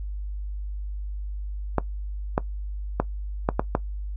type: clicks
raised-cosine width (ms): 1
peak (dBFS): -6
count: 6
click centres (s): 1.783 / 2.379 / 3 / 3.489 / 3.595 / 3.751
effects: noise-tail reverb RT60 0.1 s tail -18 dB re dry + added 50 Hz sine -29 dBFS peak until 4.16 s